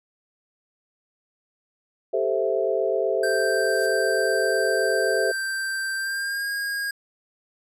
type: chord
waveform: sine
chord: A minor seventh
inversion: third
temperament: equal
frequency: 392 / 440 / 523.3 / 659.3 Hz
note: G4 / A4 / C5 / E5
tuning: 0 / 0 / 0 / 0 cents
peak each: -26 dBFS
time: 2.13-5.32 s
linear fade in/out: 10 ms
type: tone with pitch glide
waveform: square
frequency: 1568 to 1629.9 Hz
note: G6 to G#6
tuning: 0 to -33 cents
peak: -26 dBFS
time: 3.23-6.91 s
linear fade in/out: 5 ms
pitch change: +67 cents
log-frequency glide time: 5.96-6.49 s
type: noise with exponential growth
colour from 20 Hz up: violet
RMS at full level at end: -38 dBFS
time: 3.3-3.86 s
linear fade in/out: 2 ms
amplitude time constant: 120 ms
effects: resampled to 32000 Hz